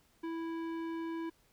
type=tone with tanh clipping; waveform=sine; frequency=329.6 Hz; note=E4; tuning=in tune; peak=-38 dBFS; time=0.23-1.3 s; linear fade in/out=10 ms; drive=15 dB; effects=pink hiss -69 dBFS RMS until 1.52 s